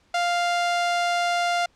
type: tone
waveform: sawtooth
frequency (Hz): 698.5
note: F5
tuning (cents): 0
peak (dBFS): -17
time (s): 0.14-1.66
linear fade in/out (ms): 5
effects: pink hiss -62 dBFS RMS until 1.75 s + low-pass 6000 Hz 12 dB/octave